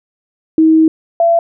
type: tone pair in turn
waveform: sine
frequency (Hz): 318.6 / 675.1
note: D#4 / E5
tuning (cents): +41 / +41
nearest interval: octave + minor second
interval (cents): 1300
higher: second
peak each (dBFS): -5 / -7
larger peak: first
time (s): 0.58-0.88 / 1.2-1.39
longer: first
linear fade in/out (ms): 2
effects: none